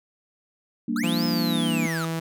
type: chord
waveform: sine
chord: G minor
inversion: none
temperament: equal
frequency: 196 / 233.1 / 293.7 Hz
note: G3 / Bb3 / D4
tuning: 0 / 0 / 0 cents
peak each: -31 / -25 / -29 dBFS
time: 0.88-1.87 s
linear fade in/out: 5 ms
type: linear two-way sweep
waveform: square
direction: up then down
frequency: 1209 to 5250 to 1209 Hz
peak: -30 dBFS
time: 0.96-2.05 s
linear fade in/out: 2 ms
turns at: 1.24 s
type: tone with pitch glide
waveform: sawtooth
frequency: 170.6 to 163.65 Hz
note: F3 to E3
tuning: -40 to -12 cents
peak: -22 dBFS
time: 1.03-2.2 s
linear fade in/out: 10 ms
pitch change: -72 cents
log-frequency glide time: 1.4-1.95 s
effects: none